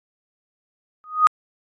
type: tone with exponential growth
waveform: sine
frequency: 1244.5 Hz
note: D#6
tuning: in tune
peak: -6 dBFS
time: 1.04-1.27 s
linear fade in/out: 0 ms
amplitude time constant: 50 ms
effects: AAC 32 kbps